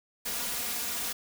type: noise with comb filter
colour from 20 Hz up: white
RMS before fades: -33 dBFS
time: 0.25-1.13 s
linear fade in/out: 10 ms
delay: 4.2 ms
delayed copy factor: +0.75
effects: none